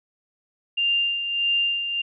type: tone with tremolo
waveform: sine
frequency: 2794 Hz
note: F7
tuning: in tune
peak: -18 dBFS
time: 0.77-2.02 s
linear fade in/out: 10 ms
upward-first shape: sine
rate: 1.6 Hz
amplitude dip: 55%
effects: none